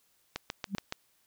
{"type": "click train", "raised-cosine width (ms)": 0.2, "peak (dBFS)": -16, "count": 5, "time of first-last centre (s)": [0.36, 0.924], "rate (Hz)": 7.09}
{"type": "tone with exponential growth", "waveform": "sine", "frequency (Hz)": 196.7, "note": "G3", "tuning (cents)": 6, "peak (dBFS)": -25, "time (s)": [0.67, 0.75], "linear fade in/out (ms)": 0, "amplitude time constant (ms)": 16}
{"effects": ["white hiss -70 dBFS RMS until 1.26 s"]}